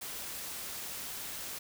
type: noise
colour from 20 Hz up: white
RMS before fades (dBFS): -41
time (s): 0.01-1.59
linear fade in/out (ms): 10
effects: none